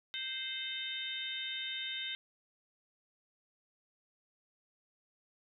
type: harmonic tone with a mistuned harmonic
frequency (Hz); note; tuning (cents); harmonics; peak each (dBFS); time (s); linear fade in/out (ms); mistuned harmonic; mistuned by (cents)
523.3; C5; 0; 3 / 4 / 5 / 6 / 7; -47 / -44 / -50 / -42 / -40; 0.14-2.15; 0; 6; -39
effects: none